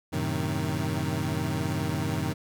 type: chord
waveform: 25% pulse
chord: F# diminished seventh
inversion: none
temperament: equal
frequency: 92.5 / 110 / 130.81 / 155.56 Hz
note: F#2 / A2 / C3 / Eb3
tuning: 0 / 0 / 0 / 0 cents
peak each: -29 / -31 / -29 / -27 dBFS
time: 0.12-2.34 s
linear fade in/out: 20 ms
effects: none